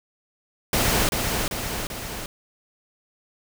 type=noise with echo; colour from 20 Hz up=pink; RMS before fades=-21 dBFS; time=0.73-1.09 s; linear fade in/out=2 ms; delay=390 ms; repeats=3; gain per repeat=-4 dB; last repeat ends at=2.26 s; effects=none